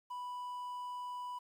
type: tone with quantisation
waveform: triangle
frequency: 987.8 Hz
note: B5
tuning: in tune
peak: -38 dBFS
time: 0.1-1.39 s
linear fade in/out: 10 ms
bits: 11
effects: none